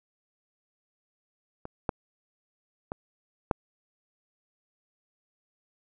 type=clicks; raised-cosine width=1 ms; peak=-24 / -12 / -19 / -9 dBFS; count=4; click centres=1.654 / 1.892 / 2.919 / 3.512 s; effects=none